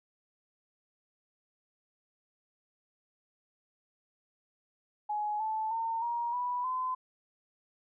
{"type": "tone with pitch steps", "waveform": "sine", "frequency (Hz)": [840, 873.7, 908.6, 945, 982.9, 1022.3], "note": ["G#5", "A5", "A#5", "A#5", "B5", "C6"], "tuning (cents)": [19, -12, -45, 23, -9, -41], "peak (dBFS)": -30, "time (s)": [5.09, 6.95], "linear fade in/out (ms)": 10, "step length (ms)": 310, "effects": []}